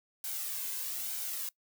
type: noise with flanger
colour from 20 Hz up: blue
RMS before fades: -37 dBFS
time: 0.24-1.49 s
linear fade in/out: 2 ms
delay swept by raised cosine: 1.3 to 1.95 ms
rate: 1.1 Hz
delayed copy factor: +0.5
effects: noise-tail reverb RT60 0.1 s tail -22 dB re dry